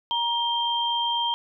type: tone pair together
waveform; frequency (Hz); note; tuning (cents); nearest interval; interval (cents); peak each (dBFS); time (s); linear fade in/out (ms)
sine; 943 / 3172; A#5 / G7; +20 / +20; octave + major sixth; 2100; -25; 0.11-1.34; 0
effects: none

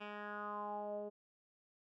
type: tone with low-pass filter sweep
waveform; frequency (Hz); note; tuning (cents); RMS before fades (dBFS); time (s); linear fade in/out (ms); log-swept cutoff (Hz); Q
10% pulse; 207.7; G#3; 0; -44; 0-1.1; 20; 2500 to 500; 4.8
effects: none

